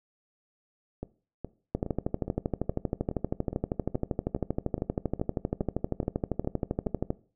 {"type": "two click trains", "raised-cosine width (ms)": 2, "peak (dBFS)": [-21, -14], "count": [15, 69], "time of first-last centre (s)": [[1.03, 6.863], [1.75, 7.104]], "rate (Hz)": [2.4, 12.7], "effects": ["noise-tail reverb RT60 0.4 s tail -19 dB re dry"]}